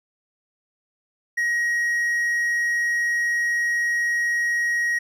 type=tone; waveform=triangle; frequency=1892 Hz; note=A#6; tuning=25 cents sharp; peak=-18 dBFS; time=1.37-4.99 s; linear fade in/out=10 ms; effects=none